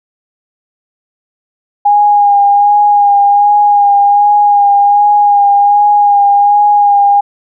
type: tone with vibrato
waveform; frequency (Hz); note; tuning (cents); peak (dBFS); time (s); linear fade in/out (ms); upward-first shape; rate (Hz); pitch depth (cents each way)
sine; 817; G#5; -29; -4; 1.85-7.21; 10; sine; 1.3; 21
effects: none